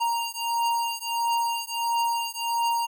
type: beating tone pair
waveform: square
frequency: 932.3 / 933.8 Hz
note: A#5 / A#5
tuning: 0 / +3 cents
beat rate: 1.5 Hz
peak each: -28 dBFS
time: 0-2.87 s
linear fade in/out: 20 ms
effects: none